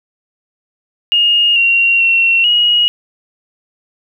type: tone with pitch steps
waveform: sine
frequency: 2850 / 2753 / 2723 / 2894 Hz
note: F7 / F7 / F7 / F#7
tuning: +34 / -25 / -44 / -39 cents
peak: -8 dBFS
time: 1.12-2.88 s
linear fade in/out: 0 ms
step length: 440 ms
effects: 8-bit